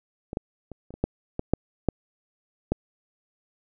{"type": "clicks", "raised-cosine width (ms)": 2, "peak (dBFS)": [-20, -13, -25, -29, -26, -9, -14, -6, -7, -9], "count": 10, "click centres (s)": [0.331, 0.371, 0.717, 0.906, 0.94, 1.04, 1.394, 1.536, 1.887, 2.72], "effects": []}